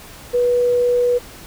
sine tone, 488.1 Hz, B4, 20 cents flat, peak -13 dBFS, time 0.33-1.19 s, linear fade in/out 20 ms, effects pink hiss -39 dBFS RMS until 1.46 s

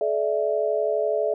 sine chord, A suspended fourth, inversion none, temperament equal with one note detuned, 429.2 / 587.3 / 659.3 Hz, A4 / D5 / E5, -43 / 0 / 0 cents, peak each -25 dBFS, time 0.01-1.34 s, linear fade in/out 2 ms, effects none

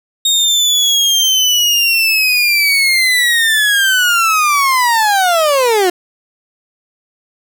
30% pulse linear sweep, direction down, 3729 to 346.4 Hz, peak -7 dBFS, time 0.25-5.9 s, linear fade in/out 5 ms, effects none

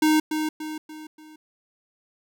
square tone with echo, 309.5 Hz, D#4, 9 cents flat, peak -17 dBFS, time 0.02-0.2 s, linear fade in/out 5 ms, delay 290 ms, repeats 4, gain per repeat -7 dB, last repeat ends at 1.36 s, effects none

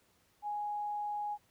sine tone, 830.6 Hz, G#5, in tune, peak -34 dBFS, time 0.42-1.38 s, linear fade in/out 50 ms, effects pink hiss -70 dBFS RMS until 1.5 s + high-pass 60 Hz 12 dB/octave

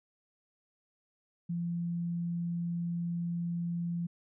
sine tone, 171.4 Hz, F3, 32 cents flat, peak -31 dBFS, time 1.49-4.07 s, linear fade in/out 10 ms, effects none

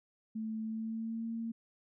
sine tone with pitch glide, 220 to 228.2 Hz, A3 to A#3, 0 to -37 cents, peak -35 dBFS, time 0.35-1.52 s, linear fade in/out 10 ms, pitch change +63 cents, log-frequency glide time 0.62-1.29 s, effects none

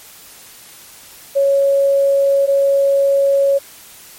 sine tone pair in turn, 554.4 / 554.4 Hz, C#5 / C#5, 0 / 0 cents, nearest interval unison, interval 0 cents, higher neither, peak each -10 dBFS, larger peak neither, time 1.35-2.47 / 2.47-3.59 s, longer neither, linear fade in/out 20 ms, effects white hiss -40 dBFS RMS until 4.18 s + MP3 64 kbps

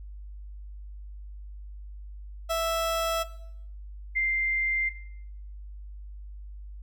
30% pulse / sine tone pair in turn, 659.3 / 2093 Hz, E5 / C7, 0 / 0 cents, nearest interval octave + minor sixth, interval 2000 cents, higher second, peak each -22 / -23 dBFS, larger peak first, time 2.49-3.24 / 4.15-4.9 s, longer neither, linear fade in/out 20 ms, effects noise-tail reverb RT60 0.7 s tail -17 dB re dry + added 50 Hz sine -39 dBFS peak until 6.82 s

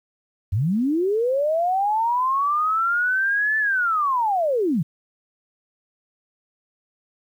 sine linear two-way sweep, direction up then down, 83.9 to 1760 to 134.8 Hz, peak -18 dBFS, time 0.52-4.83 s, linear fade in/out 10 ms, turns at 3.58 s, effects 9-bit

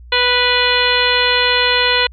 harmonic tone with a mistuned harmonic, 493 Hz, B4, 3 cents flat, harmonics 1 / 2 / 3 / 4 / 5 / 6 / 7 / 8, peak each -20 / -20 / -20 / -20 / -20 / -20 / -20 / -20 dBFS, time 0.12-2.07 s, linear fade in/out 5 ms, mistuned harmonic 8, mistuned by +76 cents, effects added 60 Hz sine -35 dBFS peak until 2.12 s

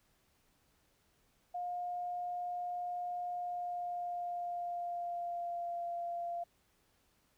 sine tone with pitch glide, 711 to 691.2 Hz, F5 to F5, +31 to -18 cents, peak -36 dBFS, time 1.54-6.44 s, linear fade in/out 10 ms, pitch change -49 cents, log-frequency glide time 3.31-5.86 s, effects pink hiss -73 dBFS RMS until 7.37 s

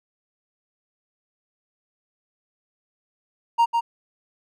triangle tone with echo, 932.3 Hz, A#5, in tune, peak -12 dBFS, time 3.58-3.66 s, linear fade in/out 20 ms, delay 150 ms, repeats 1, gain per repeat -4 dB, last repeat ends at 3.81 s, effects none

